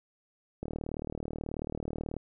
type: click train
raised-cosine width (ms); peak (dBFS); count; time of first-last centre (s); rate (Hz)
2; -22; 60; 0.63-2.166; 38.4
effects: none